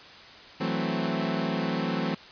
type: chord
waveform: sawtooth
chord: F# half-diminished seventh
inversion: third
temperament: equal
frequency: 164.81 / 185 / 220 / 261.6 Hz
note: E3 / F#3 / A3 / C4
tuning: 0 / 0 / 0 / 0 cents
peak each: -28 dBFS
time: 0.6-2.15 s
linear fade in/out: 10 ms
effects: white hiss -47 dBFS RMS until 2.31 s + resampled to 11025 Hz